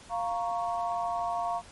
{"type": "chord", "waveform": "sine", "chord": "Bb minor", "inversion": "second", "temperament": "equal", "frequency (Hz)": [698.5, 932.3, 1108.7], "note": ["F5", "Bb5", "Db6"], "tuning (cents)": [0, 0, 0], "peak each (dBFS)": [-30, -34, -35], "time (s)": [0.09, 1.62], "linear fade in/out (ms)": 50, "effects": ["pink hiss -51 dBFS RMS until 1.71 s", "MP3 48 kbps"]}